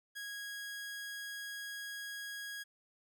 sawtooth tone, 1650 Hz, G#6, 12 cents flat, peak -38 dBFS, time 0.15-2.64 s, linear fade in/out 20 ms, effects none

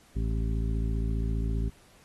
harmonic tone with a mistuned harmonic, 55 Hz, A1, in tune, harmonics 1 / 2 / 3 / 4 / 5 / 7, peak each -27 / -33 / -37 / -39 / -41 / -44 dBFS, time 0.15-1.7 s, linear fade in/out 20 ms, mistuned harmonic 7, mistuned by +30 cents, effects pink hiss -59 dBFS RMS until 2.04 s + AAC 32 kbps

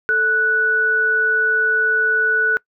sine tone pair together, 440 / 1479 Hz, A4 / F#6, 0 / -1 cents, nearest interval octave + major sixth, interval 2099 cents, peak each -24 / -14 dBFS, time 0.09-2.57 s, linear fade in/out 0 ms, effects noise-tail reverb RT60 0.1 s tail -23 dB re dry

